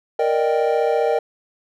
triangle chord, Eb major seventh, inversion second, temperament equal, 466.2 / 587.3 / 622.3 / 784 Hz, Bb4 / D5 / Eb5 / G5, 0 / 0 / 0 / 0 cents, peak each -17 / -22 / -21 / -21 dBFS, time 0.19-1.19 s, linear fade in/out 5 ms, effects none

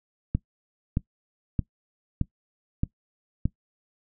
click train, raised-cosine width 5 ms, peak -11 dBFS, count 6, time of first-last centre 0.35-3.456 s, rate 1.61 Hz, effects noise-tail reverb RT60 0.1 s tail -20 dB re dry

